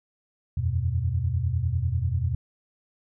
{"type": "chord", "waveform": "sine", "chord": "E suspended second", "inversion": "none", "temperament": "equal", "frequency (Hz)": [82.41, 92.5, 123.47], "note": ["E2", "F#2", "B2"], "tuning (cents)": [0, 0, 0], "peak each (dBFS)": -27, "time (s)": [0.57, 2.35], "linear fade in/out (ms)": 5, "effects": []}